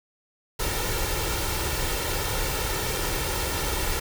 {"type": "noise with comb filter", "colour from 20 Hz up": "pink", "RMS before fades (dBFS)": -27, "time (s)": [0.59, 4], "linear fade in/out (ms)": 10, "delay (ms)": 2.2, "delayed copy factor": 0.6, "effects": []}